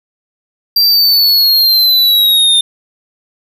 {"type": "linear sweep", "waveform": "square", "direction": "down", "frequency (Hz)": [4738, 3608], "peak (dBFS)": -7, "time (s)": [0.76, 2.61], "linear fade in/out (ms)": 5, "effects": []}